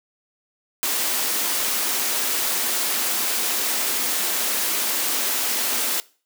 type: high-pass noise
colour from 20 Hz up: white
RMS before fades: -23 dBFS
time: 0.83-6 s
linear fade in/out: 0 ms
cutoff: 210 Hz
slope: 48 dB/octave
effects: noise-tail reverb RT60 0.4 s tail -22 dB re dry